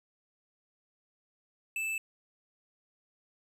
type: tone with hard clipping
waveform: sine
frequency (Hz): 2635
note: E7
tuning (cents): -1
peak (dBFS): -33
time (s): 1.76-1.98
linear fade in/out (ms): 2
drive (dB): 10
effects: none